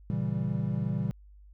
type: chord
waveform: triangle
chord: A# diminished seventh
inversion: none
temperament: equal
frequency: 116.54 / 138.59 / 164.81 / 196 Hz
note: A#2 / C#3 / E3 / G3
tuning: 0 / 0 / 0 / 0 cents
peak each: -31 dBFS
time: 0.1-1.11 s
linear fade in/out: 0 ms
effects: added 50 Hz sine -50 dBFS peak until 1.53 s